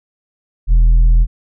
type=tone with tanh clipping; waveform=sine; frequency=41.2 Hz; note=E1; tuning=in tune; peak=-7 dBFS; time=0.67-1.27 s; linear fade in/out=50 ms; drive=4 dB; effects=none

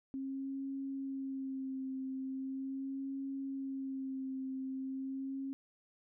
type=tone with vibrato; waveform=sine; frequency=267.9 Hz; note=C4; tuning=41 cents sharp; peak=-37 dBFS; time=0.14-5.53 s; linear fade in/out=0 ms; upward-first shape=sine; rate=0.4 Hz; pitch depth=26 cents each way; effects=none

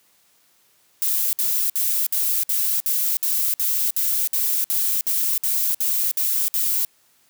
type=noise bursts; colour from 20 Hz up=violet; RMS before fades=-21 dBFS; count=16; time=1.02-6.85 s; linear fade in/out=0 ms; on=310 ms; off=58 ms; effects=white hiss -60 dBFS RMS until 7.29 s + high-pass 80 Hz 12 dB/octave

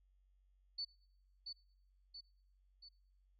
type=tone with echo; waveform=sine; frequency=4489 Hz; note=C#8; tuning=21 cents sharp; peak=-39 dBFS; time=0.78-0.85 s; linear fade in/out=10 ms; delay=680 ms; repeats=3; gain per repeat=-5 dB; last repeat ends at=2.89 s; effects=noise-tail reverb RT60 0.8 s tail -26 dB re dry + added 47 Hz sine -69 dBFS peak until 3.39 s

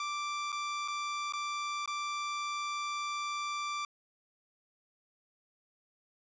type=tone with dropouts; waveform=sawtooth; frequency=1174.7 Hz; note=D6; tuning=in tune; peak=-30 dBFS; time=0-3.85 s; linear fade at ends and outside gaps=2 ms; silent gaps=0.52-0.526 / 0.878-0.882 / 1.324-1.335 / 1.859-1.876 s; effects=resampled to 16000 Hz

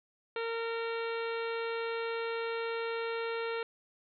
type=harmonic tone; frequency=459.1 Hz; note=A#4; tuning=26 cents flat; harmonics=1 / 2 / 3 / 4 / 5 / 6 / 7 / 8 / 9; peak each=-34 / -43 / -41 / -46 / -45 / -47 / -53 / -51 / -53 dBFS; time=0.36-3.63 s; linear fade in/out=2 ms; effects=none

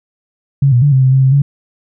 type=tone with pitch steps; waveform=sine; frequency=138.5 / 121.6 / 144.5 / 131.9 / 130.5 / 133.4 / 132.2 / 140.9 Hz; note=C#3 / B2 / D3 / C3 / C3 / C3 / C3 / C#3; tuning=-1 / -26 / -28 / +14 / -4 / +34 / +18 / +29 cents; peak=-6 dBFS; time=0.62-1.42 s; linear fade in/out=5 ms; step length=100 ms; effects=none

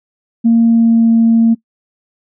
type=tone with pitch glide; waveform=sine; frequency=230.4 to 228.3 Hz; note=A#3 to A#3; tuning=-20 to -36 cents; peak=-5 dBFS; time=0.44-1.55 s; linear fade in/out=20 ms; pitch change=-16 cents; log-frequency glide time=0.63-1.11 s; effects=noise-tail reverb RT60 0.1 s tail -22 dB re dry + tanh soft clip ceiling -2 dBFS

